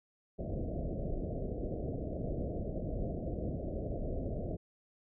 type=low-pass noise; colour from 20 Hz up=pink; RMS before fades=-37 dBFS; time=0.38-4.57 s; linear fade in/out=20 ms; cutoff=680 Hz; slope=96 dB/octave; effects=none